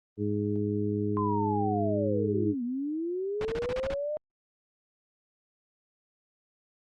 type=harmonic tone; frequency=103.8 Hz; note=G#2; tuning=in tune; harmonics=1 / 2 / 3 / 4; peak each=-32 / -32 / -32 / -32 dBFS; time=0.17-2.55 s; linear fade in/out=50 ms
type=linear two-way sweep; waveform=sine; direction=down then up; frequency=1046.5 to 233.9 to 612 Hz; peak=-29 dBFS; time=1.17-4.17 s; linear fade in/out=0 ms; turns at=2.63 s
type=noise bursts; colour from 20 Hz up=pink; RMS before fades=-35 dBFS; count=8; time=3.41-3.939 s; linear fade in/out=0 ms; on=39 ms; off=31 ms
effects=low-pass 3000 Hz 12 dB/octave + Opus 32 kbps